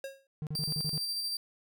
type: tone with exponential decay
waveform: square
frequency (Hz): 543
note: C#5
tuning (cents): -36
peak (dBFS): -35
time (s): 0.04-0.27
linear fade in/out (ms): 2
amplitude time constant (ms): 50
type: tone bursts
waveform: triangle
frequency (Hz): 152.3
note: D#3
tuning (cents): -37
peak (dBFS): -31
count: 7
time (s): 0.42-0.978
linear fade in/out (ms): 0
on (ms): 48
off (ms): 37
type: tone with tremolo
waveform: 40% pulse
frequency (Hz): 4699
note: D8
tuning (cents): 0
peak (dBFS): -30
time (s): 0.55-1.37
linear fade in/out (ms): 2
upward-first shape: square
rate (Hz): 13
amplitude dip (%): 25
effects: none